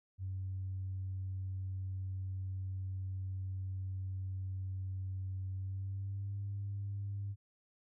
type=tone with pitch glide; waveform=sine; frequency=94.6 to 99.99 Hz; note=F#2 to G2; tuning=+39 to +35 cents; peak=-36 dBFS; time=0.18-7.36 s; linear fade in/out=50 ms; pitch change=+96 cents; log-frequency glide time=5.52-6.35 s; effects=tanh soft clip ceiling -32 dBFS